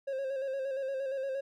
triangle tone with vibrato, 538 Hz, C5, 48 cents sharp, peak -30 dBFS, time 0.07-1.41 s, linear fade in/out 10 ms, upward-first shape square, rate 8.6 Hz, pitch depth 39 cents each way, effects none

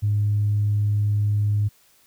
sine tone, 103.83 Hz, G#2, in tune, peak -17 dBFS, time 0.02-1.69 s, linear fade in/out 20 ms, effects tanh soft clip ceiling -13 dBFS + white hiss -58 dBFS RMS until 2.06 s

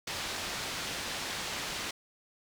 white low-pass noise, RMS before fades -37 dBFS, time 0.07-1.91 s, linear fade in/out 5 ms, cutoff 4800 Hz, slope 12 dB/octave, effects none

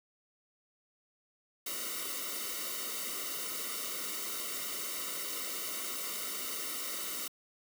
white noise with comb filter, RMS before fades -38 dBFS, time 1.66-7.28 s, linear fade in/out 5 ms, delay 1.2 ms, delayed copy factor -1, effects high-pass 200 Hz 12 dB/octave

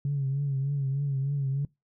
sine tone with vibrato, 138.59 Hz, C#3, in tune, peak -24 dBFS, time 0.05-1.65 s, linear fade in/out 2 ms, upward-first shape triangle, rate 3.3 Hz, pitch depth 70 cents each way, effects noise-tail reverb RT60 0.2 s tail -24 dB re dry + tanh soft clip ceiling -21 dBFS

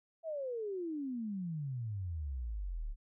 sine exponential sweep, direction down, 670 to 33.69 Hz, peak -36 dBFS, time 0.23-2.96 s, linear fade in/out 50 ms, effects none

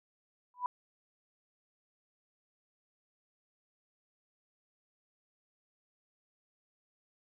sine tone with exponential growth, 989 Hz, B5, 2 cents sharp, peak -26 dBFS, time 0.54-0.66 s, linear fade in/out 1 ms, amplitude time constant 25 ms, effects none

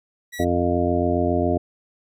sawtooth tone, 1936 Hz, B6, 35 cents flat, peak -29 dBFS, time 0.32-0.45 s, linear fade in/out 20 ms
harmonic tone, 87.31 Hz, F2, in tune, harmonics 1 / 2 / 3 / 4 / 5 / 7 / 8, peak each -25 / -30 / -24 / -25 / -27 / -25 / -27 dBFS, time 0.39-1.58 s, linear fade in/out 10 ms
effects none

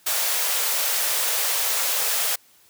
white high-pass noise, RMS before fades -23 dBFS, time 0.06-2.36 s, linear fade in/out 10 ms, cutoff 430 Hz, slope 96 dB/octave, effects white hiss -56 dBFS RMS until 2.69 s + high-pass 60 Hz 12 dB/octave

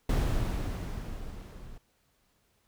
brown noise with level ramp, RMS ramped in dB -25 to -47 dBFS, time 0.09-1.78 s, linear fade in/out 5 ms, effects pink hiss -71 dBFS RMS until 2.67 s

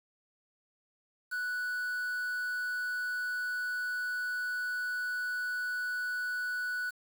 triangle tone with quantisation, 1480 Hz, F#6, in tune, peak -30 dBFS, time 1.31-6.91 s, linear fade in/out 20 ms, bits 8, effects none

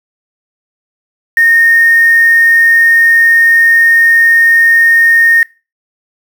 sine tone with quantisation, 1841 Hz, A#6, 22 cents flat, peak -4 dBFS, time 1.37-5.43 s, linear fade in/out 2 ms, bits 4, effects noise-tail reverb RT60 0.3 s tail -22 dB re dry

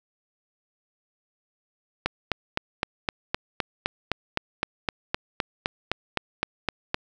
click train, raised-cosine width 0.3 ms, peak -7 dBFS, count 20, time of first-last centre 2.06-6.944 s, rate 3.89 Hz, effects none

